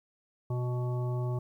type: harmonic tone with a mistuned harmonic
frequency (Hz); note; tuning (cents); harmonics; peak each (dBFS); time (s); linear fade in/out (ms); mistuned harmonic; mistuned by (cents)
123.9; B2; +6; 1 / 3 / 5 / 7 / 9; -29 / -39 / -43 / -46 / -48; 0.5-1.39; 5; 3; -16
effects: 11-bit